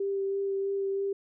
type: tone with vibrato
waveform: sine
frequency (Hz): 393.2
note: G4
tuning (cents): +5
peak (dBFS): -27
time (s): 0-1.13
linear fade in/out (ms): 5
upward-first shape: sine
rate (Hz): 3.1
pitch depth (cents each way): 12
effects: none